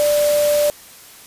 sine tone in noise, 590 Hz, D5, 8 cents sharp, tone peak -13 dBFS, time 0-0.7 s, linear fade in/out 0 ms, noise white, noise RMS -25 dBFS, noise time 0-0.7 s, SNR +9 dB, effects white hiss -42 dBFS RMS until 1.26 s + resampled to 32000 Hz

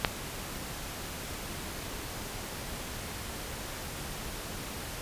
click, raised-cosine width 0.3 ms, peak -6 dBFS, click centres 0.048 s, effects pink hiss -39 dBFS RMS until 5.01 s + resampled to 32000 Hz

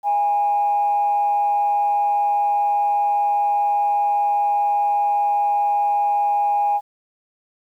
sine tone with frequency modulation, 819 Hz, G#5, 24 cents flat, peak -15 dBFS, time 0.03-6.81 s, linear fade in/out 50 ms, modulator 157 Hz, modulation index 0.22, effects tanh soft clip ceiling -11 dBFS + 9-bit

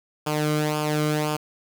sawtooth tone with flanger, 151.5 Hz, D#3, 46 cents flat, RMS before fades -24 dBFS, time 0.26-1.37 s, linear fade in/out 10 ms, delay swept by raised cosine 0.5 to 1.16 ms, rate 1.9 Hz, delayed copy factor -0.7, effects 7-bit

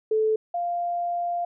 sine tone pair in turn, 435.9 / 696.8 Hz, A4 / F5, -16 / -4 cents, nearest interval minor sixth, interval 812 cents, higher second, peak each -19 / -24 dBFS, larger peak first, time 0.11-0.36 / 0.54-1.45 s, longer second, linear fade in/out 5 ms, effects none

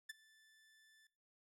sawtooth tone with ADSR envelope, 1757 Hz, A6, 3 cents flat, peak -39 dBFS, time 0.09-1.07 s, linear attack 9 ms, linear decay 19 ms, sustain -24 dB, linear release 3 ms, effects noise-tail reverb RT60 0.5 s tail -21 dB re dry + low-pass 12000 Hz 12 dB/octave

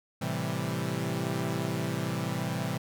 sawtooth chord, A minor seventh, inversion none, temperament equal, 110 / 130.81 / 164.81 / 196 Hz, A2 / C3 / E3 / G3, 0 / 0 / 0 / 0 cents, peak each -33 / -30 / -30 / -32 dBFS, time 0.21-2.78 s, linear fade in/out 10 ms, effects none

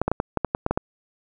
clicks, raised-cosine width 1 ms, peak -7 dBFS, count 10, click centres 0.016 / 0.08 / 0.116 / 0.201 / 0.373 / 0.447 / 0.549 / 0.664 / 0.71 / 0.775 s, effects none

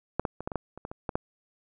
clicks, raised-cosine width 1 ms, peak -11 / -13 / -22 / -17 / -21 / -14 / -28 / -22 / -24 / -16 / -12 dBFS, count 11, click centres 0.196 / 0.252 / 0.406 / 0.475 / 0.518 / 0.557 / 0.776 / 0.851 / 0.915 / 1.092 / 1.155 s, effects none

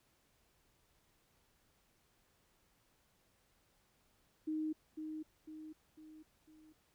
sine tone with echo, 311.1 Hz, D#4, in tune, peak -35 dBFS, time 4.47-4.73 s, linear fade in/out 10 ms, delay 500 ms, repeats 4, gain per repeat -6 dB, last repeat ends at 6.73 s, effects pink hiss -74 dBFS RMS until 6.94 s

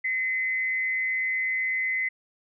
sine tone with frequency modulation, 2042 Hz, C7, 43 cents flat, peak -24 dBFS, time 0.04-2.09 s, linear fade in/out 10 ms, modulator 186 Hz, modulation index 0.36, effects none

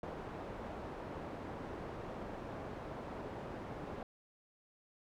white low-pass noise, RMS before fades -45 dBFS, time 0.03-4.03 s, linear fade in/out 2 ms, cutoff 700 Hz, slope 12 dB/octave, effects none

